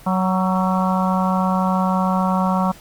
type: harmonic tone with a mistuned harmonic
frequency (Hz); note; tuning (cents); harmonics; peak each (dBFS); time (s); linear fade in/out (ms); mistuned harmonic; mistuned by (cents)
186.3; F#3; +12; 1 / 3 / 4 / 5 / 6 / 7; -18 / -27 / -25 / -24 / -25 / -29; 0.06-2.72; 10; 7; +38
effects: pink hiss -44 dBFS RMS until 2.8 s + Opus 32 kbps